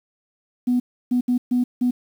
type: tone bursts at uneven times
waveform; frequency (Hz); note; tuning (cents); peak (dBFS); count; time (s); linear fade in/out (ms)
sine; 246.9; B3; 0; -15; 5; 0.67-0.8 / 1.11-1.21 / 1.28-1.38 / 1.51-1.64 / 1.81-1.91; 10
effects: tanh soft clip ceiling -12 dBFS + 8-bit